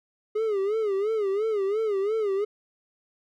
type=tone with vibrato; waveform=triangle; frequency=415.3 Hz; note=G#4; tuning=in tune; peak=-21 dBFS; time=0.35-2.45 s; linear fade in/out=10 ms; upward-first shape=sine; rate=2.9 Hz; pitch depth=130 cents each way; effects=none